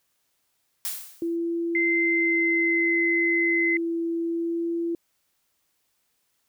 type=noise with exponential decay; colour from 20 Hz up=blue; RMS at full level=-27 dBFS; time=0.85-1.36 s; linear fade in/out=1 ms; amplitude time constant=110 ms
type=tone with vibrato; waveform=sine; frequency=335.8 Hz; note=E4; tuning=32 cents sharp; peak=-24 dBFS; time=1.22-4.95 s; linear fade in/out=2 ms; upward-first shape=sine; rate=0.62 Hz; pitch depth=9 cents each way
type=tone with pitch glide; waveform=sine; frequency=2076 to 2049 Hz; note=C7 to C7; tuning=-14 to -37 cents; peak=-21 dBFS; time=1.75-3.77 s; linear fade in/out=2 ms; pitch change=-23 cents; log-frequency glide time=2.16-3.01 s
effects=white hiss -72 dBFS RMS until 6.48 s